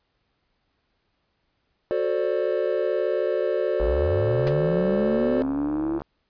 triangle chord, D dominant seventh, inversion first, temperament just, 367.1 / 440.5 / 528.6 / 587.3 Hz, F#4 / A4 / C5 / D5, -14 / +2 / +18 / 0 cents, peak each -25 dBFS, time 1.91-5.42 s, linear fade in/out 0 ms
sine linear sweep, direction up, 48.38 to 336.8 Hz, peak -23 dBFS, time 3.8-5.99 s, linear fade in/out 10 ms
click train, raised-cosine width 1 ms, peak -20 dBFS, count 161, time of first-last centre 3.8-6.019 s, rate 72.1 Hz
pink noise with exponential decay, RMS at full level -27 dBFS, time 4.47-4.55 s, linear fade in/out 0 ms, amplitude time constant 17 ms
effects pink hiss -72 dBFS RMS until 6.29 s + resampled to 11025 Hz

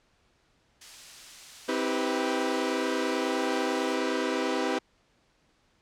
blue noise, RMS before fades -40 dBFS, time 0.81-3.95 s, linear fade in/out 5 ms
sawtooth chord, C major seventh, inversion none, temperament equal with one note detuned, 261.6 / 321.4 / 392 / 493.9 Hz, C4 / E4 / G4 / B4, 0 / -44 / 0 / 0 cents, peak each -28 dBFS, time 1.68-4.79 s, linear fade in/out 10 ms
effects pink hiss -67 dBFS RMS until 5.81 s + low-pass 6000 Hz 12 dB/octave

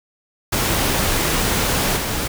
pink noise with level steps, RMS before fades -19 / -23 dBFS, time 0.52-2.28 s, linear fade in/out 10 ms, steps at 1.96 s, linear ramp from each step 20 ms, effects none

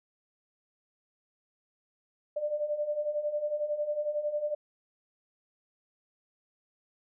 sine beating tone pair, 587.3 / 598.3 Hz, D5 / D5, 0 / +32 cents, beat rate 11 Hz, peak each -35 / -30 dBFS, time 2.36-4.55 s, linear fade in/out 10 ms, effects none

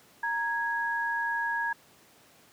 sine tone pair together, 930.5 / 1658 Hz, A#5 / G#6, -3 / -3 cents, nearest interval minor seventh, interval 1000 cents, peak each -31 / -29 dBFS, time 0.23-1.73 s, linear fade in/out 5 ms, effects pink hiss -58 dBFS RMS until 2.52 s + high-pass 150 Hz 12 dB/octave

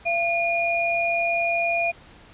sine tone pair together, 681.8 / 2436 Hz, F5 / D#7, -42 / -37 cents, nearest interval octave + minor seventh, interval 2205 cents, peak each -23 dBFS, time 0.05-1.92 s, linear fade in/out 20 ms, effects pink hiss -49 dBFS RMS until 2.33 s + resampled to 8000 Hz

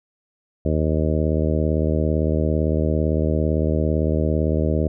harmonic tone, 77.78 Hz, D#2, in tune, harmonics 1 / 2 / 3 / 4 / 5 / 6 / 7 / 8, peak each -21 / -24 / -26 / -27 / -28 / -29 / -29 / -30 dBFS, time 0.65-4.88 s, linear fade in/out 5 ms, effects none

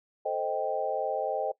sine chord, A half-diminished seventh, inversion none, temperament equal, 440 / 523.3 / 622.3 / 784 Hz, A4 / C5 / Eb5 / G5, 0 / 0 / 0 / 0 cents, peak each -35 / -33 / -32 / -32 dBFS, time 0.25-1.52 s, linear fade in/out 10 ms, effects noise-tail reverb RT60 0.1 s tail -19 dB re dry

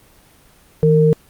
sine tone pair together, 159.1 / 458.1 Hz, D#3 / A#4, +39 / -30 cents, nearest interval octave + tritone, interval 1831 cents, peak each -12 dBFS, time 0.83-1.13 s, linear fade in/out 0 ms, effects pink hiss -50 dBFS RMS until 1.29 s + Opus 24 kbps

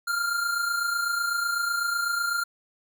square tone pair together, 1372 / 1400 Hz, F6 / F6, -31 / +4 cents, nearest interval unison, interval 35 cents, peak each -33 / -26 dBFS, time 0.07-2.44 s, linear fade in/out 10 ms, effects none

